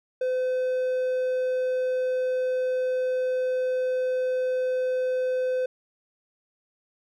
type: tone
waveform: triangle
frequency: 510 Hz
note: C5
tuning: 44 cents flat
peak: -21 dBFS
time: 0.21-5.66 s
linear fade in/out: 5 ms
effects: none